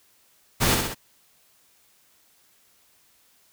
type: noise with echo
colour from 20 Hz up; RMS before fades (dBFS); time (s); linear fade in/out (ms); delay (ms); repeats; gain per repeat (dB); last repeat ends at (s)
pink; -21; 0.6-0.76; 20; 63; 3; -4; 0.949
effects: white hiss -61 dBFS RMS until 3.52 s